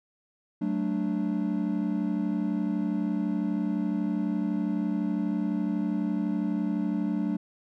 triangle chord, D major, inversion first, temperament equal with one note detuned, 188.01 / 220 / 293.7 Hz, F#3 / A3 / D4, +28 / 0 / 0 cents, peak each -28 dBFS, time 0.61-7.37 s, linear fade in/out 10 ms, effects none

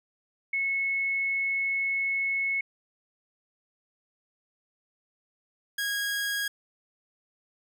sine / sawtooth tone pair in turn, 2193 / 1642.9 Hz, C#7 / G#6, -19 / -19 cents, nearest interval perfect fourth, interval 500 cents, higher first, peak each -25 / -24 dBFS, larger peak second, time 0.53-2.61 / 5.78-6.48 s, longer first, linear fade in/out 5 ms, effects none

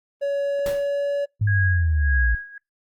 triangle tone with pitch glide, 563 to 568.6 Hz, C#5 to C#5, +27 to +44 cents, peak -19 dBFS, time 0.21-1.26 s, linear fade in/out 20 ms, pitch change +17 cents, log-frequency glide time 0.4-1.13 s
pink noise with exponential decay, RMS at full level -29 dBFS, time 0.66-0.91 s, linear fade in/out 2 ms, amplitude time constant 54 ms
sine linear sweep, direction down, 106.8 to 55.1 Hz, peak -17 dBFS, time 1.41-2.35 s, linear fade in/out 5 ms
sine tone with tremolo, 1648 Hz, G#6, 14 cents flat, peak -21 dBFS, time 1.47-2.58 s, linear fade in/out 5 ms, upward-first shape sine, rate 1.7 Hz, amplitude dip 90%
effects noise-tail reverb RT60 0.2 s tail -26 dB re dry + Opus 24 kbps

